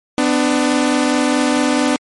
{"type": "tone pair together", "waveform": "sawtooth", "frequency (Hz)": [251.8, 296.4], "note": ["B3", "D4"], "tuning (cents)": [34, 16], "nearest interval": "minor third", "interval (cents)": 282, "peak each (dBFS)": -12, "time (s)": [0.18, 1.96], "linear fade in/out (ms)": 0, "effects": ["MP3 48 kbps"]}